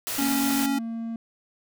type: noise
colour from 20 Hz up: white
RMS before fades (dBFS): -30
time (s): 0.07-0.66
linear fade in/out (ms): 0
type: tone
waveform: square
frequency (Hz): 277.2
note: C#4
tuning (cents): 0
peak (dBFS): -24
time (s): 0.18-0.79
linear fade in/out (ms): 10
type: tone with pitch glide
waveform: triangle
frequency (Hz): 231.7 to 228.5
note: A#3 to A#3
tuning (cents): -10 to -34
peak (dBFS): -27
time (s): 0.21-1.16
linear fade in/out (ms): 2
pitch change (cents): -24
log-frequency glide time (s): 0.34-0.73
effects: none